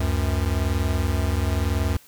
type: tone pair together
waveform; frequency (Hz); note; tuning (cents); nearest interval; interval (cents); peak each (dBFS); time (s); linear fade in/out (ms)
square; 71.58 / 92.5; D2 / F#2; -44 / 0; major third; 444; -24; 0-1.97; 5
effects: white hiss -52 dBFS RMS until 2.07 s